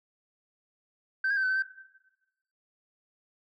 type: tone with pitch steps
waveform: sine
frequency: 1550 / 1631 / 1551 / 1516 / 1535 / 1556 Hz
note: G6 / G#6 / G6 / F#6 / G6 / G6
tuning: -20 / -32 / -19 / +42 / -37 / -13 cents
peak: -23 dBFS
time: 1.24-1.624 s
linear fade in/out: 5 ms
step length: 64 ms
effects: noise-tail reverb RT60 1.0 s tail -17 dB re dry + tanh soft clip ceiling -22 dBFS